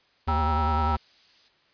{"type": "tone with vibrato", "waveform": "square", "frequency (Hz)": 77.5, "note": "D#2", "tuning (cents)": -6, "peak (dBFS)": -25, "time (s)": [0.27, 0.97], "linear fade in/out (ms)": 10, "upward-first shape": "sine", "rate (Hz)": 10, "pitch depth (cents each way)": 73}
{"type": "chord", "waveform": "sine", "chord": "E diminished", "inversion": "first", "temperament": "just", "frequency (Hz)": [791.1, 949.3, 1318.5], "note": ["G5", "Bb5", "E6"], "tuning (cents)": [16, 31, 0], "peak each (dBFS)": -29, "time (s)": [0.28, 0.96], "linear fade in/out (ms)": 5}
{"type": "noise", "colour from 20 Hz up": "violet", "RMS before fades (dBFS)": -45, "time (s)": [0.62, 1.49], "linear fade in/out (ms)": 10}
{"effects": ["white hiss -63 dBFS RMS until 1.73 s", "resampled to 11025 Hz"]}